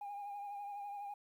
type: tone with vibrato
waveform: sine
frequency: 812 Hz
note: G#5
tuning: 39 cents flat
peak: -40 dBFS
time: 0.01-1.14 s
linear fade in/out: 5 ms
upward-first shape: triangle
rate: 12 Hz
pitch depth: 39 cents each way
effects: tanh soft clip ceiling -40 dBFS + 12-bit